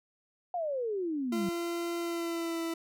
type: exponential sweep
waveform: sine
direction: down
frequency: 730 to 184.4 Hz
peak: -30 dBFS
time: 0.54-1.49 s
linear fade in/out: 2 ms
type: tone with pitch glide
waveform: 40% pulse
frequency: 341.9 to 331.2 Hz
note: F4 to E4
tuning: -37 to +8 cents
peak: -31 dBFS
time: 1.32-2.74 s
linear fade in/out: 5 ms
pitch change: -55 cents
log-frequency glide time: 1.99-2.62 s
effects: none